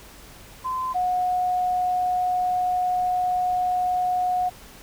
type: tone pair in turn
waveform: sine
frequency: 1029 / 727.6 Hz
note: C6 / F#5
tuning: -29 / -29 cents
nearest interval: tritone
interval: 600 cents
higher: first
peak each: -24 / -20 dBFS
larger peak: second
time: 0.64-0.94 / 0.94-4.5 s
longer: second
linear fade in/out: 20 ms
effects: added 50 Hz sine -52 dBFS peak until 4.82 s + pink hiss -46 dBFS RMS until 4.82 s